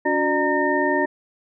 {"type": "tone cluster", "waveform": "sine", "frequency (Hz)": [284, 365.1, 601, 924, 1825], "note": ["C#4", "F#4", "D5", "A#5", "A#6"], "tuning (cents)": [42, -23, 40, -16, -37], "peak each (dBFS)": -24, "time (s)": [0.05, 1.06], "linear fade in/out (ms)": 10, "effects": []}